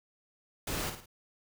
pink noise with echo, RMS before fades -35 dBFS, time 0.67-0.9 s, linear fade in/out 5 ms, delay 53 ms, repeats 3, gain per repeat -7 dB, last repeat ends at 1.059 s, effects none

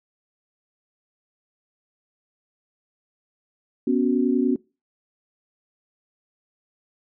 sine chord, B suspended second, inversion none, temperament equal, 246.9 / 277.2 / 370 Hz, B3 / C#4 / F#4, 0 / 0 / 0 cents, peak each -21 / -22 / -24 dBFS, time 3.87-4.56 s, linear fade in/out 5 ms, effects noise-tail reverb RT60 0.3 s tail -24 dB re dry

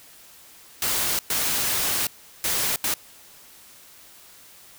white noise bursts at uneven times, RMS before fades -24 dBFS, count 4, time 0.82-1.19 / 1.3-2.07 / 2.44-2.76 / 2.84-2.94 s, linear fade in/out 2 ms, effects white hiss -49 dBFS RMS until 4.78 s

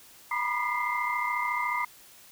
sine tone cluster, 960 / 994 / 1210 / 1987 / 2092 Hz, B5 / B5 / D#6 / B6 / C7, -49 / +11 / -49 / +10 / -1 cents, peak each -32 / -33 / -32 / -38 / -31 dBFS, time 0.31-1.85 s, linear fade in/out 5 ms, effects tanh soft clip ceiling -15 dBFS + white hiss -53 dBFS RMS until 2.31 s

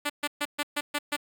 5% pulse tone bursts, 292.4 Hz, D4, 7 cents flat, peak -15 dBFS, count 7, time 0.05-1.166 s, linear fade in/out 10 ms, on 48 ms, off 130 ms, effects none

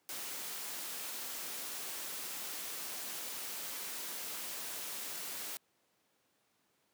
white noise, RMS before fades -42 dBFS, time 0.09-5.57 s, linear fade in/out 0 ms, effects pink hiss -75 dBFS RMS until 6.93 s + high-pass 200 Hz 12 dB/octave

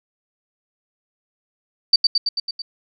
sine tone with echo, 4620 Hz, D8, 29 cents flat, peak -8 dBFS, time 1.93-1.96 s, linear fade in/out 5 ms, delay 110 ms, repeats 6, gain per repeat -3 dB, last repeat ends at 2.62 s, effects none

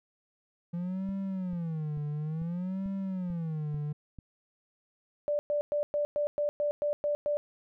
triangle tone with vibrato, 169.8 Hz, F3, 48 cents flat, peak -29 dBFS, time 0.73-3.93 s, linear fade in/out 10 ms, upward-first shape sine, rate 0.57 Hz, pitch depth 240 cents each way
click train, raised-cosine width 5 ms, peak -33 dBFS, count 8, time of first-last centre 1.09-4.187 s, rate 2.26 Hz
sine tone bursts, 587.3 Hz, D5, in tune, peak -26 dBFS, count 10, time 5.28-7.37 s, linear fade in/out 0 ms, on 110 ms, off 110 ms
effects none

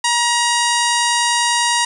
harmonic tone, 950 Hz, A#5, 33 cents sharp, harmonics 1 / 2 / 3 / 4 / 5 / 6 / 7 / 8 / 9 / 10, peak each -18 / -21 / -23 / -24 / -25 / -26 / -26 / -27 / -28 / -28 dBFS, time 0.04-1.85 s, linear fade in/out 5 ms, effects 8-bit

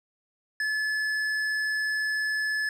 triangle tone with tanh clipping, 1723 Hz, A6, 37 cents flat, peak -27 dBFS, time 0.6-2.69 s, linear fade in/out 2 ms, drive 14 dB, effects none

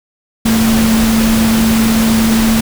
sine tone in noise, 223.5 Hz, A3, 27 cents sharp, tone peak -9 dBFS, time 0.45-2.61 s, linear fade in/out 10 ms, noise pink, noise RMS -17 dBFS, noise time 0.45-2.61 s, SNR +5 dB, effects none

